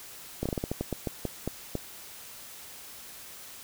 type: slowing click train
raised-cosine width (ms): 2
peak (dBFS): -16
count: 13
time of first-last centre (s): 0.43-1.753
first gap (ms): 26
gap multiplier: 1.24
effects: white hiss -46 dBFS RMS until 3.63 s